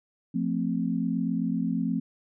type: chord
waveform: sine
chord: F major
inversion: none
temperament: equal with one note detuned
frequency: 174.61 / 222.8 / 261.6 Hz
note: F3 / A3 / C4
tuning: 0 / +22 / 0 cents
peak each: -29 dBFS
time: 0.34-2 s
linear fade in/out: 10 ms
effects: none